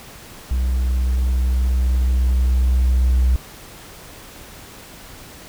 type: tone with level ramp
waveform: triangle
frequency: 63 Hz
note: B1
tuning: 35 cents sharp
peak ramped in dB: -14 to -9 dBFS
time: 0.51-3.36 s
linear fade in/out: 0 ms
effects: tanh soft clip ceiling -8 dBFS + pink hiss -40 dBFS RMS until 5.48 s